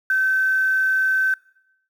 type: tone with quantisation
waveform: sine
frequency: 1538 Hz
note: G6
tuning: 33 cents flat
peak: -16 dBFS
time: 0.1-1.34 s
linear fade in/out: 2 ms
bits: 7
effects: noise-tail reverb RT60 0.9 s tail -24 dB re dry